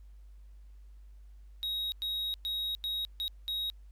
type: tone bursts at uneven times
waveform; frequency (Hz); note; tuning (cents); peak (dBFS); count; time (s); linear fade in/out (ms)
triangle; 3791; A#7; +28; -30; 6; 1.63-1.92 / 2.02-2.34 / 2.45-2.75 / 2.84-3.05 / 3.2-3.28 / 3.48-3.7; 0
effects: added 50 Hz sine -49 dBFS peak until 3.91 s + pink hiss -75 dBFS RMS until 3.91 s